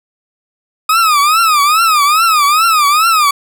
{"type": "tone with vibrato", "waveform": "40% pulse", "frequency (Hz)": 1244.5, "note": "D#6", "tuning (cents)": 0, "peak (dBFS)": -7, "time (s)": [0.89, 3.31], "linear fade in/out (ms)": 5, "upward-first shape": "triangle", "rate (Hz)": 2.4, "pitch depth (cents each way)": 180, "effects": []}